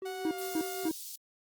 triangle tone with tremolo, 380.9 Hz, G4, 50 cents flat, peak -34 dBFS, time 0.02-0.89 s, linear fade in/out 2 ms, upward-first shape sine, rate 5.3 Hz, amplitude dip 40%
sawtooth tone with pitch glide, 737 to 710.7 Hz, F#5 to F5, -7 to +30 cents, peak -36 dBFS, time 0.05-0.89 s, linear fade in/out 10 ms, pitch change -63 cents, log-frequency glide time 0.25-0.33 s
triangle tone bursts, 319.5 Hz, D#4, 46 cents sharp, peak -26 dBFS, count 3, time 0.25-0.913 s, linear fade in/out 2 ms, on 61 ms, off 240 ms
white high-pass noise, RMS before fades -43 dBFS, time 0.38-1.16 s, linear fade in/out 5 ms, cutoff 3800 Hz, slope 24 dB/octave
effects Opus 32 kbps

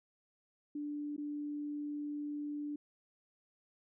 sine tone with dropouts, 293.7 Hz, D4, in tune, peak -37 dBFS, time 0.75-2.76 s, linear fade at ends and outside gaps 5 ms, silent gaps 1.165-1.179 s, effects none

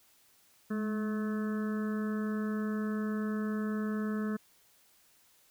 harmonic tone with a mistuned harmonic, 215.9 Hz, A3, 33 cents flat, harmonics 1 / 2 / 3 / 5 / 6 / 7 / 8, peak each -31 / -40 / -50 / -49 / -47 / -49 / -49 dBFS, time 0.7-4.37 s, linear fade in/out 10 ms, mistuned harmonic 1, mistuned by -33 cents, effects white hiss -65 dBFS RMS until 5.5 s

